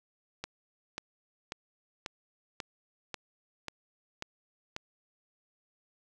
click train, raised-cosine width 0.2 ms, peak -19 dBFS, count 9, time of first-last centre 0.44-4.764 s, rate 1.85 Hz, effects none

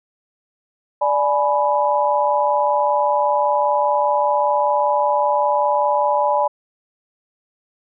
sine chord, G# diminished, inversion second, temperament equal with one note detuned, 587.3 / 842.7 / 987.8 Hz, D5 / G#5 / B5, 0 / +25 / 0 cents, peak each -19 dBFS, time 1.01-6.48 s, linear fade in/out 10 ms, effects none

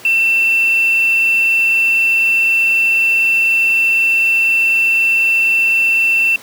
sine tone with quantisation, 2688 Hz, E7, 33 cents sharp, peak -10 dBFS, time 0.05-6.36 s, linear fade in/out 2 ms, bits 5, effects pink hiss -37 dBFS RMS until 6.42 s + high-pass 200 Hz 12 dB/octave

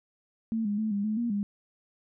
sine tone with pitch steps, 224.4 / 205.4 / 217.9 / 201.8 / 214.9 / 236.5 / 203 Hz, A3 / G#3 / A3 / G#3 / A3 / A#3 / G#3, +34 / -19 / -17 / -49 / -41 / +25 / -39 cents, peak -26 dBFS, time 0.52-1.43 s, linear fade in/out 0 ms, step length 130 ms, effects none

